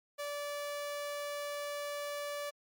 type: tone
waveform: sawtooth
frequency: 580 Hz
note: D5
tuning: 22 cents flat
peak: -33 dBFS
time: 0.18-2.51 s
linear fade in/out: 20 ms
effects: MP3 96 kbps